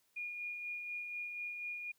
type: tone with tremolo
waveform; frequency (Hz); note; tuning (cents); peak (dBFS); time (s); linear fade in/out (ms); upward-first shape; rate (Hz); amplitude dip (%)
sine; 2433; D#7; -39; -38; 0.16-1.92; 10; sine; 4.1; 35
effects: white hiss -75 dBFS RMS until 1.98 s